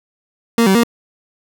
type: tone with pitch steps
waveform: 30% pulse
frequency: 231.7 / 191.5 / 234.9 Hz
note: A#3 / G3 / A#3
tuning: -10 / -40 / +13 cents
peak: -7 dBFS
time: 0.58-0.835 s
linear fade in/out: 2 ms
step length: 85 ms
effects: none